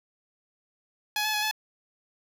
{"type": "tone with pitch steps", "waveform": "10% pulse", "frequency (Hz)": [841, 859, 842, 861], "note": ["G#5", "A5", "G#5", "A5"], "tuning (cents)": [22, -42, 24, -38], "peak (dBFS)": -17, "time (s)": [1.16, 1.512], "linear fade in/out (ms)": 2, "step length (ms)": 88, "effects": []}